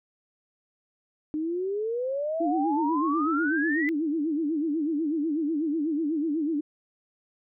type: exponential sweep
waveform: sine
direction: up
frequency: 300 to 2032 Hz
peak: -26 dBFS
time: 1.34-3.89 s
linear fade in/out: 0 ms
type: tone with vibrato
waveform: sine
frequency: 308.3 Hz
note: D#4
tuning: 16 cents flat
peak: -24 dBFS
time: 2.4-6.61 s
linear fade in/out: 10 ms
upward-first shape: sine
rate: 8.1 Hz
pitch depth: 140 cents each way
effects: none